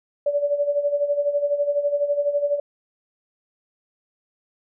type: tone with tremolo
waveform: sine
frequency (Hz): 577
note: D5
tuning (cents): -31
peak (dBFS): -16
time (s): 0.26-2.6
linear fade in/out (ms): 5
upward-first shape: sine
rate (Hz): 12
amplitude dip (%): 70
effects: none